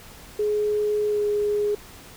sine tone with pitch glide, 420 to 415.2 Hz, G#4 to G#4, +19 to 0 cents, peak -20 dBFS, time 0.39-1.75 s, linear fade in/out 5 ms, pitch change -19 cents, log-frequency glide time 1.08-1.21 s, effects pink hiss -45 dBFS RMS until 2.16 s

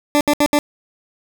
20% pulse tone bursts, 293.4 Hz, D4, 2 cents flat, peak -7 dBFS, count 4, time 0.15-0.589 s, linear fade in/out 0 ms, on 58 ms, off 69 ms, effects none

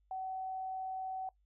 sine tone, 756 Hz, F#5, 37 cents sharp, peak -37 dBFS, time 0.11-1.29 s, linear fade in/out 2 ms, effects noise-tail reverb RT60 0.1 s tail -21 dB re dry + added 50 Hz sine -69 dBFS peak until 1.45 s

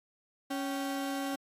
35% pulse tone pair together, 277.2 / 778.2 Hz, C#4 / G5, 0 / -13 cents, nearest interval octave + tritone, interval 1787 cents, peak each -32 / -37 dBFS, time 0.5-1.36 s, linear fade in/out 10 ms, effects AAC 48 kbps

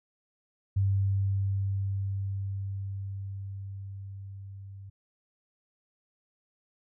sine tone with level ramp, 98 Hz, G2, in tune, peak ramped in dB -22 to -42 dBFS, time 0.76-4.9 s, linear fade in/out 10 ms, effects none

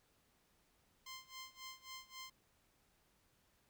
10% pulse tone with tremolo, 1046.5 Hz, C6, in tune, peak -39 dBFS, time 1.06-2.3 s, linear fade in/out 5 ms, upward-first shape sine, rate 3.7 Hz, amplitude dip 90%, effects pink hiss -75 dBFS RMS until 3.69 s

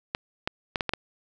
clicks, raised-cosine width 0.3 ms, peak -10 dBFS, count 6, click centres 0.149 / 0.475 / 0.758 / 0.808 / 0.893 / 0.936 s, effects none

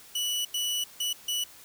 sawtooth tone bursts at uneven times, 2953 Hz, F#7, 4 cents flat, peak -24 dBFS, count 4, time 0.15-0.45 / 0.54-0.84 / 1-1.13 / 1.28-1.44 s, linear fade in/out 5 ms, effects white hiss -51 dBFS RMS until 1.64 s

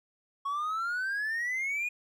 triangle exponential sweep, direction up, 1101 to 2474 Hz, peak -27 dBFS, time 0.45-1.89 s, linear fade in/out 10 ms, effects tanh soft clip ceiling -23 dBFS

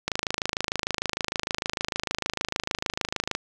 click train, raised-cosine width 0.2 ms, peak -8 dBFS, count 88, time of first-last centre 0.08-3.351 s, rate 26.6 Hz, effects none

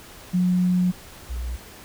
sine tone pair in turn, 180.7 / 60.3 Hz, F#3 / B1, -41 / -41 cents, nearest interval octave + perfect fifth, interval 1900 cents, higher first, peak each -17 / -26 dBFS, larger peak first, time 0.33-0.92 / 1.29-1.57 s, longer first, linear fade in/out 20 ms, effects pink hiss -44 dBFS RMS until 1.84 s

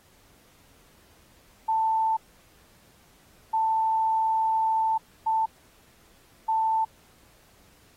sine tone bursts at uneven times, 887 Hz, A5, 14 cents sharp, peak -21 dBFS, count 4, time 1.68-2.17 / 3.53-4.98 / 5.26-5.46 / 6.48-6.85 s, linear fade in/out 10 ms, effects pink hiss -59 dBFS RMS until 7.96 s + AAC 48 kbps

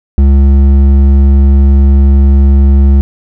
sine tone with hard clipping, 68.8 Hz, C#2, 12 cents flat, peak -4 dBFS, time 0.18-3.01 s, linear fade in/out 0 ms, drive 8 dB, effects none

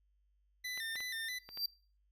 25% pulse tone with vibrato, 1900 Hz, A#6, 33 cents sharp, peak -35 dBFS, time 0.64-1.39 s, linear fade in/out 10 ms, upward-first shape square, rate 3.1 Hz, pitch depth 87 cents each way
clicks, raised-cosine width 0.3 ms, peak -33 dBFS, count 5, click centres 0.776 / 0.956 / 1.005 / 1.49 / 1.574 s
square tone with exponential growth, 4699 Hz, D8, in tune, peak -31 dBFS, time 1.39-1.66 s, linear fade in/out 5 ms, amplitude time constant 57 ms
effects noise-tail reverb RT60 0.4 s tail -21 dB re dry + added 50 Hz sine -70 dBFS peak until 2.11 s

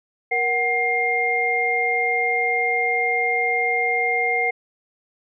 sine tone cluster, 472.3 / 746 / 2117 Hz, A#4 / F#5 / C7, +23 / +14 / +20 cents, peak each -26 / -24 / -20 dBFS, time 0.31-4.51 s, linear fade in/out 10 ms, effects none

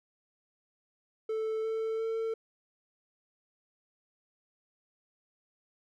triangle tone with pitch steps, 440 / 444.6 / 449.2 Hz, A4 / A4 / A4, 0 / +18 / +36 cents, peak -28 dBFS, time 1.29-2.34 s, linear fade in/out 5 ms, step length 350 ms, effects none

